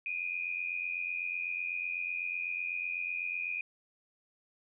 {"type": "tone pair together", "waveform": "sine", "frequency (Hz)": [2401, 2489], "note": ["D7", "D#7"], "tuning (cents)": [38, 0], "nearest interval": "minor second", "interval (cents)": 62, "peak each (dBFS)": [-37, -35], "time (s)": [0.06, 3.61], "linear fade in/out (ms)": 2, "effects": []}